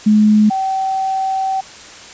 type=tone pair in turn; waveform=sine; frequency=212.6 / 767.5 Hz; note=G#3 / G5; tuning=+41 / -37 cents; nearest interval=octave + minor seventh; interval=2222 cents; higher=second; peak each=-7 / -15 dBFS; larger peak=first; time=0.06-0.5 / 0.5-1.61 s; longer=second; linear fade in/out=10 ms; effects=white hiss -36 dBFS RMS until 2.13 s + resampled to 16000 Hz